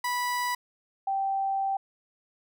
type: tone pair in turn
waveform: 30% pulse / sine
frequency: 983 / 780.2 Hz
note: B5 / G5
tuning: -8 / -8 cents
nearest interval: major third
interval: 400 cents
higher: first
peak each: -24 / -25 dBFS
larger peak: first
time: 0.04-0.55 / 1.07-1.77 s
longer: second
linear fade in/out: 5 ms
effects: none